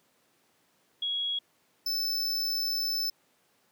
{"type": "tone pair in turn", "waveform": ["sine", "square"], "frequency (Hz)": [3322, 5273], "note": ["G#7", "E8"], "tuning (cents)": [0, 0], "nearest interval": "minor sixth", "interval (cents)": 800, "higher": "second", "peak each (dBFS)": -28, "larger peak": "neither", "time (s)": [[1.02, 1.39], [1.86, 3.1]], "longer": "second", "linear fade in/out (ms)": 5, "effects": ["pink hiss -68 dBFS RMS until 3.71 s", "high-pass 200 Hz 12 dB/octave"]}